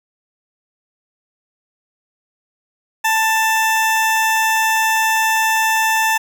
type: tone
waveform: 20% pulse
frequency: 885 Hz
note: A5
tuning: 10 cents sharp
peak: -9 dBFS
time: 3.04-6.18 s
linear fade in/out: 10 ms
effects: none